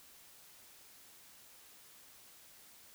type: silence
effects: white hiss -59 dBFS RMS until 2.94 s